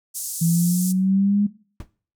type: band-pass noise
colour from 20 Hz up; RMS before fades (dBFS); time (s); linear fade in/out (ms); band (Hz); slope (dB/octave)
white; -30; 0.14-0.93; 20; 6200 to 12000; 24
type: linear sweep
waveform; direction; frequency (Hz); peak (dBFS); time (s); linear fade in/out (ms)
sine; up; 164.2 to 207.1; -16; 0.41-1.47; 10
type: noise with exponential decay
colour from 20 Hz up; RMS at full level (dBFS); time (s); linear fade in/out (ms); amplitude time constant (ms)
brown; -28; 1.8-1.88; 2; 17
effects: noise-tail reverb RT60 0.4 s tail -18 dB re dry